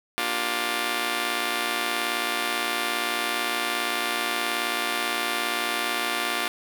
5% pulse chord, G minor seventh, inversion first, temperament just, 235.2 / 294 / 352.8 / 392 Hz, Bb3 / D4 / F4 / G4, +16 / +2 / +18 / 0 cents, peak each -22 / -22 / -18 / -23 dBFS, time 0.18-6.48 s, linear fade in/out 0 ms, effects none

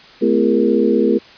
sine tone cluster, 218 / 253.7 / 337.9 / 406.8 / 468 Hz, A3 / B3 / E4 / G#4 / A#4, -16 / +47 / +43 / -36 / +7 cents, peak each -18 dBFS, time 0.21-1.19 s, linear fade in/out 20 ms, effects white hiss -42 dBFS RMS until 1.37 s + resampled to 11025 Hz

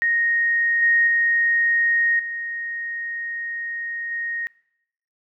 sine tone with level steps, 1864.7 Hz, A#6, in tune, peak -17 / -14 / -16 / -26 / -24 dBFS, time 0.02-4.47 s, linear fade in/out 0 ms, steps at 0.82 / 1.07 / 2.19 / 4.11 s, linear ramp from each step 5 ms, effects noise-tail reverb RT60 0.8 s tail -23 dB re dry

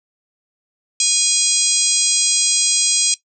harmonic tone, 820 Hz, G#5, 22 cents flat, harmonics 3 / 4 / 5 / 6 / 7 / 8 / 9 / 10, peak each -25 / -24 / -25 / -21 / -20 / -20 / -23 / -20 dBFS, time 1-3.14 s, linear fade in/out 2 ms, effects noise-tail reverb RT60 0.1 s tail -17 dB re dry

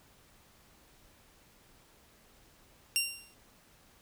15% pulse tone with exponential decay, 2769 Hz, F7, 15 cents flat, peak -17 dBFS, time 2.96-3.34 s, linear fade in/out 0 ms, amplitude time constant 82 ms, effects pink hiss -62 dBFS RMS until 4.01 s

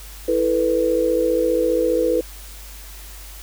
sine chord, E suspended fourth, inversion none, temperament just, 329.6 / 439.5 / 494.4 Hz, E4 / A4 / B4, 0 / -2 / +2 cents, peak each -22 / -22 / -18 dBFS, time 0.28-2.21 s, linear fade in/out 5 ms, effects added 50 Hz sine -37 dBFS peak until 3.42 s + white hiss -41 dBFS RMS until 3.42 s

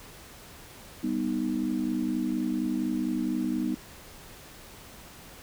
sine chord, G augmented, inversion none, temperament equal, 196 / 246.9 / 311.1 Hz, G3 / B3 / D#4, 0 / 0 / 0 cents, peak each -33 / -29 / -30 dBFS, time 1.03-3.75 s, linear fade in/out 10 ms, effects pink hiss -48 dBFS RMS until 5.42 s

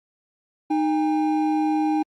triangle tone pair together, 308.8 / 807 Hz, D#4 / G#5, -13 / -50 cents, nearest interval octave + perfect fourth, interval 1663 cents, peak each -18 / -23 dBFS, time 0.7-2.03 s, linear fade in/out 10 ms, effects Opus 32 kbps

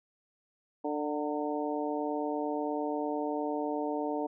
harmonic tone with a mistuned harmonic, 148.5 Hz, D3, 20 cents sharp, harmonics 2 / 3 / 4 / 5 / 6, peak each -34 / -36 / -37 / -38 / -39 dBFS, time 0.84-4.27 s, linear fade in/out 10 ms, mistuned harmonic 6, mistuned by +38 cents, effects none

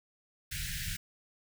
pink band-stop noise, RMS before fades -37 dBFS, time 0.51-0.97 s, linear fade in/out 10 ms, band 180 to 1500 Hz, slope 96 dB/octave, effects none

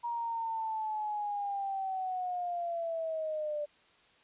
sine linear sweep, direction down, 950 to 587.3 Hz, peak -32 dBFS, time 0.03-3.66 s, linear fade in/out 20 ms, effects white hiss -64 dBFS RMS until 4.23 s + resampled to 8000 Hz

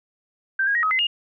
sine tone with pitch steps, 1567 / 1636 / 1888 / 1271 / 2051 / 2844 Hz, G6 / G#6 / A#6 / D#6 / C7 / F7, -1 / -26 / +22 / +36 / -35 / +31 cents, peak -18 dBFS, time 0.59-1.07 s, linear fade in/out 5 ms, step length 80 ms, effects none

